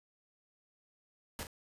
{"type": "noise with echo", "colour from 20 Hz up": "pink", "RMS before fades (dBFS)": -40, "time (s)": [1.39, 1.43], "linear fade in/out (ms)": 0, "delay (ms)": 39, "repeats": 1, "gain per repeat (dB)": -8, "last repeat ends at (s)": 1.469, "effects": ["resampled to 32000 Hz"]}